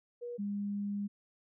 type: tone pair in turn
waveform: sine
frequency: 481.1 / 202.9 Hz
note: B4 / G#3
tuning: -45 / -40 cents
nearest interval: octave + minor third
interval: 1495 cents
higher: first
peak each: -38 / -33 dBFS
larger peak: second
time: 0.21-0.38 / 0.38-1.08 s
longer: second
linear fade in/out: 20 ms
effects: none